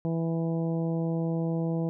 harmonic tone, 164.81 Hz, E3, in tune, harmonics 1 / 2 / 3 / 4 / 5 / 6, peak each -27 / -33 / -35 / -40 / -45 / -51 dBFS, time 0.05-1.89 s, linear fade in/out 0 ms, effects none

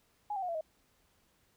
sine tone with pitch steps, 830.6 / 775 / 723.1 / 674.7 / 629.5 Hz, G#5 / G5 / F#5 / E5 / D#5, 0 / -20 / -40 / +40 / +20 cents, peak -33 dBFS, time 0.3-0.61 s, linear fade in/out 5 ms, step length 62 ms, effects pink hiss -71 dBFS RMS until 1.56 s

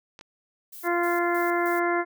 clicks, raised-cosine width 0.2 ms, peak -26 dBFS, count 2, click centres 0.191 / 0.211 s
violet noise with tremolo, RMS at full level -42 dBFS, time 0.72-1.8 s, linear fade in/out 10 ms, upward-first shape square, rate 3.2 Hz, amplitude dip 80%
harmonic tone, 346.7 Hz, F4, 13 cents flat, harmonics 1 / 2 / 3 / 4 / 5 / 6, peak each -25 / -28 / -30 / -31 / -32 / -33 dBFS, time 0.83-2.05 s, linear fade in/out 50 ms
effects none

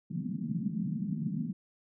white band-pass noise, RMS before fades -34 dBFS, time 0.1-1.53 s, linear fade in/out 5 ms, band 150 to 230 Hz, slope 48 dB/octave, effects none

